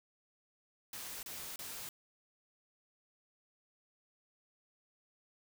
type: noise bursts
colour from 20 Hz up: white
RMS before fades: -45 dBFS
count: 3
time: 0.93-1.89 s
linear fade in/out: 2 ms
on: 300 ms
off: 30 ms
effects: none